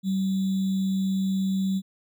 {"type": "tone with sample-and-hold", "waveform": "sine", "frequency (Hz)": 191.7, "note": "G3", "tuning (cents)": -38, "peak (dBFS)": -22, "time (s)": [0.03, 1.82], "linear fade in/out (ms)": 50, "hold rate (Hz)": 3675, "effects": []}